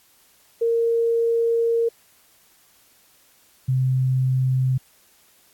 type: tone pair in turn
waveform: sine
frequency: 462.5 / 129.78 Hz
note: A#4 / C3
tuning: -14 / -14 cents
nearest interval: octave + minor seventh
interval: 2200 cents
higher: first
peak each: -17 dBFS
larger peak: neither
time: 0.61-1.89 / 3.68-4.78 s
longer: first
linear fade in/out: 10 ms
effects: white hiss -57 dBFS RMS until 5.53 s + AAC 64 kbps